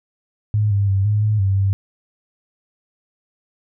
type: tone with pitch steps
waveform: sine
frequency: 105.7 / 100.3 / 97.4 / 105 / 106.8 / 97.1 / 97.9 Hz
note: G#2 / G2 / G2 / G#2 / G#2 / G2 / G2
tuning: +31 / +40 / -11 / +19 / +49 / -16 / -2 cents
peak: -14 dBFS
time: 0.54-1.73 s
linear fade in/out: 0 ms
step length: 170 ms
effects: none